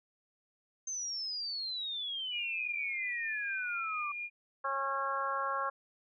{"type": "exponential sweep", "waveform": "sine", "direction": "down", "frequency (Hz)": [6320, 1153], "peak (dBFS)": -35, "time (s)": [0.87, 4.12], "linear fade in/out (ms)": 5}
{"type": "tone with tremolo", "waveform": "sine", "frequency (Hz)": 2418, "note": "D7", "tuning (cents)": 50, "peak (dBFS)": -36, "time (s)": [2.31, 4.3], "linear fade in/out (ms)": 50, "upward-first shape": "sine", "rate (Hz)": 4.3, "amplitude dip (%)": 25}
{"type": "harmonic tone", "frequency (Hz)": 273.1, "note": "C#4", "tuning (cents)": -26, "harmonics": [2, 3, 4, 5, 6], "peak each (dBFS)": [-40, -42, -34, -37, -42], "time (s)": [4.64, 5.7], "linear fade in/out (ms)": 10}
{"effects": []}